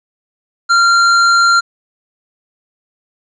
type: tone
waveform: square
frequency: 1383 Hz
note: F6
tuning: 17 cents flat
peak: -8 dBFS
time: 0.69-1.61 s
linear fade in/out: 20 ms
effects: resampled to 16000 Hz + 8-bit